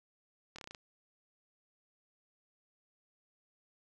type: slowing click train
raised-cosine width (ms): 0.2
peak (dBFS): -29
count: 7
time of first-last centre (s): 0.56-0.748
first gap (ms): 25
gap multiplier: 1.09
effects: none